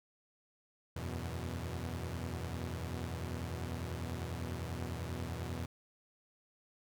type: chord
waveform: sawtooth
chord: E suspended second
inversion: none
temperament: equal with one note detuned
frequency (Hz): 82.41 / 92.5 / 122.26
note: E2 / F#2 / B2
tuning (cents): 0 / 0 / -17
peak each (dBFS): -37 / -40 / -39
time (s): 0.96-5.66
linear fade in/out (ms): 5
effects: none